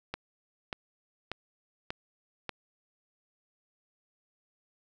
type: click train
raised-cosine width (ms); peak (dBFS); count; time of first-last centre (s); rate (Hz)
0.3; -18; 5; 0.14-2.493; 1.7
effects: none